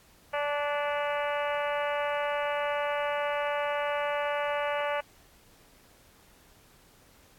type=harmonic tone with a mistuned harmonic; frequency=290.5 Hz; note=D4; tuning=19 cents flat; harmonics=2 / 3 / 4 / 5 / 6 / 7 / 8 / 9 / 10; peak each=-30 / -34 / -36 / -38 / -40 / -41 / -42 / -43 / -44 dBFS; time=0.33-5.01 s; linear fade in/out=10 ms; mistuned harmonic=5; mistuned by=+25 cents; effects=pink hiss -59 dBFS RMS until 7.38 s + AAC 64 kbps